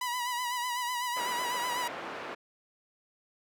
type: tone with vibrato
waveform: sawtooth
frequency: 980 Hz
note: B5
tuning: 14 cents flat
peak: -27 dBFS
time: 0.01-1.88 s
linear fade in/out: 5 ms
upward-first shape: sine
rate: 8 Hz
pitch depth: 49 cents each way
type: band-pass noise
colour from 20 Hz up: pink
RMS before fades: -40 dBFS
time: 1.16-2.35 s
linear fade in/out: 10 ms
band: 430 to 2000 Hz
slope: 12 dB/octave
effects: none